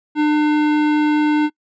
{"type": "tone with hard clipping", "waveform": "sine", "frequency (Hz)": 300.8, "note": "D4", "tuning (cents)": 42, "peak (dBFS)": -15, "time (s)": [0.15, 1.5], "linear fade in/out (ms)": 50, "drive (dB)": 16, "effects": ["noise-tail reverb RT60 0.1 s tail -26 dB re dry", "resampled to 16000 Hz"]}